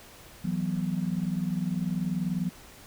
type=chord; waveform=sine; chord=E suspended second; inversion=none; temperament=equal with one note detuned; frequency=164.81 / 185 / 244.1 Hz; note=E3 / F#3 / B3; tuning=0 / 0 / -20 cents; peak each=-31 / -29 / -35 dBFS; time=0.44-2.5 s; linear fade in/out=10 ms; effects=pink hiss -50 dBFS RMS until 2.86 s